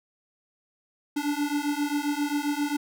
square beating tone pair, 287.8 / 295.3 Hz, D4 / D4, -35 / +10 cents, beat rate 7.5 Hz, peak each -29 / -29 dBFS, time 1.16-2.77 s, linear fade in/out 10 ms, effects none

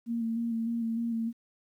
sine tone with vibrato, 230 Hz, A#3, 23 cents flat, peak -28 dBFS, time 0.06-1.33 s, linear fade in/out 50 ms, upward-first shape square, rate 3.3 Hz, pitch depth 22 cents each way, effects 11-bit

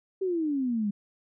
sine exponential sweep, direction down, 391 to 198.1 Hz, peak -25 dBFS, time 0.21-0.91 s, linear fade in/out 10 ms, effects none

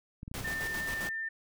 clicks, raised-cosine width 5 ms, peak -29 dBFS, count 7, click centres 0.231 / 0.279 / 0.315 / 0.38 / 0.411 / 0.443 / 0.474 s
pink noise with tremolo, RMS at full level -39 dBFS, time 0.34-1.09 s, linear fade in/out 0 ms, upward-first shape square, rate 7.5 Hz, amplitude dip 40%
sine tone, 1796 Hz, A6, 35 cents sharp, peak -33 dBFS, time 0.44-1.29 s, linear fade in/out 10 ms
effects none

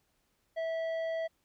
triangle tone with tanh clipping, 653 Hz, E5, 17 cents flat, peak -33 dBFS, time 0.56-1.28 s, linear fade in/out 20 ms, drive 13 dB, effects pink hiss -75 dBFS RMS until 1.44 s

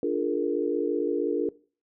sine chord, Bb dominant seventh, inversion first, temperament equal with one note detuned, 293.7 / 349.2 / 420.1 / 466.2 Hz, D4 / F4 / Ab4 / Bb4, 0 / 0 / +20 / 0 cents, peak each -29 dBFS, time 0.03-1.49 s, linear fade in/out 2 ms, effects noise-tail reverb RT60 0.4 s tail -20 dB re dry

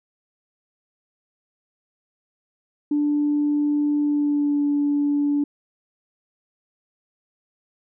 sine tone with pitch glide, 293.7 to 289 Hz, D4 to D4, 0 to -28 cents, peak -17 dBFS, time 2.91-5.44 s, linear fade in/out 5 ms, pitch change -28 cents, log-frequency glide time 4.01-4.63 s, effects tanh soft clip ceiling -13 dBFS

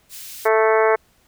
white high-pass noise, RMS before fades -36 dBFS, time 0.09-0.49 s, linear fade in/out 50 ms, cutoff 2500 Hz, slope 12 dB/octave
harmonic tone, 220 Hz, A3, in tune, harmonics 2 / 3 / 4 / 5 / 6 / 7 / 8 / 9 / 10, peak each -16 / -20 / -22 / -24 / -26 / -27 / -28 / -29 / -30 dBFS, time 0.45-0.96 s, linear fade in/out 10 ms
effects pink hiss -59 dBFS RMS until 1.27 s

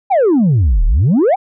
sine exponential two-way sweep, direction down then up, 839 to 34.78 to 839 Hz, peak -6 dBFS, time 0.1-1.36 s, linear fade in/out 20 ms, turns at 0.85 s, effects tanh soft clip ceiling -7 dBFS

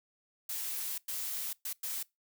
blue noise bursts at uneven times, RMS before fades -37 dBFS, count 4, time 0.49-0.98 / 1.08-1.53 / 1.65-1.73 / 1.83-2.03 s, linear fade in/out 5 ms, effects noise-tail reverb RT60 0.2 s tail -23 dB re dry

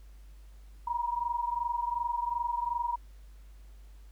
sine tone pair together, 947.3 / 970 Hz, A#5 / B5, +28 / -31 cents, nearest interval unison, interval 41 cents, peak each -31 / -33 dBFS, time 0.87-2.96 s, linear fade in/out 5 ms, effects added 50 Hz sine -48 dBFS peak until 4.11 s + pink hiss -66 dBFS RMS until 4.11 s

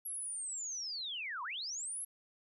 sine linear two-way sweep, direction down then up, 11380 to 932.3 to 11380 Hz, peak -38 dBFS, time 0.05-2.05 s, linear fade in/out 10 ms, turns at 1.43 s, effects none

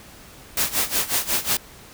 white noise with tremolo, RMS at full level -20 dBFS, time 0.57-1.57 s, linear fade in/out 2 ms, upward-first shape sine, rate 5.5 Hz, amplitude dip 85%, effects pink hiss -45 dBFS RMS until 1.93 s

